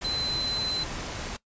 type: tone in noise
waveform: sine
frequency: 4057 Hz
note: B7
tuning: 46 cents sharp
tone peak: -27 dBFS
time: 0.04-0.84 s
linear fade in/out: 10 ms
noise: pink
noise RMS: -35 dBFS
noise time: 0.01-1.37 s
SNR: +5 dB
effects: noise-tail reverb RT60 0.1 s tail -18 dB re dry + resampled to 16000 Hz